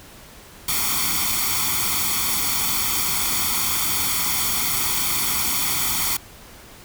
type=noise with comb filter; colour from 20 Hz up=white; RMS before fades=-22 dBFS; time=0.68-6.17 s; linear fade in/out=5 ms; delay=0.89 ms; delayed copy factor=+0.85; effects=pink hiss -44 dBFS RMS until 6.84 s